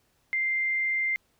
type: tone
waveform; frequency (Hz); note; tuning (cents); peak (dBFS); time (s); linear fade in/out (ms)
sine; 2093; C7; 0; -24; 0.33-1.16; 0
effects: pink hiss -69 dBFS RMS until 1.39 s